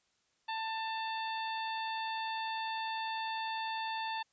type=harmonic tone; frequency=890 Hz; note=A5; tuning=20 cents sharp; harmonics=1 / 2 / 3 / 4 / 5; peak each=-36 / -43 / -45 / -45 / -49 dBFS; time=0.48-4.23 s; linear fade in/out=10 ms; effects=white hiss -75 dBFS RMS until 4.32 s + resampled to 16000 Hz